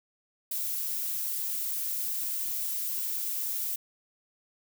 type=noise; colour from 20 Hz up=violet; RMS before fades=-32 dBFS; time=0.51-3.76 s; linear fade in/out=5 ms; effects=none